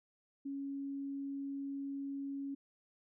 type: tone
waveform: sine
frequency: 277.2 Hz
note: C#4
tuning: in tune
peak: -38 dBFS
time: 0.45-2.55 s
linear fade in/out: 10 ms
effects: none